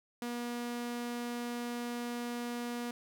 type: tone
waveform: sawtooth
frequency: 240 Hz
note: B3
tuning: 49 cents flat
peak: -32 dBFS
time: 0.22-2.91 s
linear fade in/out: 2 ms
effects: none